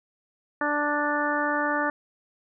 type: harmonic tone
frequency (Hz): 294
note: D4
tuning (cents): +2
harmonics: 1 / 2 / 3 / 4 / 5 / 6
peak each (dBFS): -30 / -30 / -30 / -30 / -30 / -30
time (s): 0.61-1.9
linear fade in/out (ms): 2
effects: none